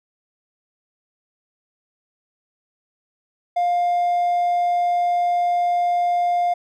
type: tone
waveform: triangle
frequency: 704 Hz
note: F5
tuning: 14 cents sharp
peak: -14 dBFS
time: 3.56-6.54 s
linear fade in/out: 10 ms
effects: tanh soft clip ceiling -11 dBFS